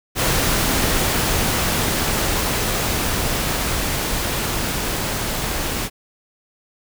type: noise with level ramp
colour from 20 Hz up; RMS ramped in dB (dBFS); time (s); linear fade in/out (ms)
pink; -18 to -24; 0.15-5.9; 50
effects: none